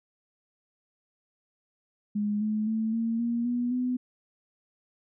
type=tone with pitch steps; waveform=sine; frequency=207.7 / 214.3 / 221.1 / 228.1 / 235.3 / 242.8 / 250.4 Hz; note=G#3 / A3 / A3 / A#3 / A#3 / B3 / B3; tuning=0 / -45 / +9 / -37 / +16 / -29 / +24 cents; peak=-25 dBFS; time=2.15-3.97 s; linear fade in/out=10 ms; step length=260 ms; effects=none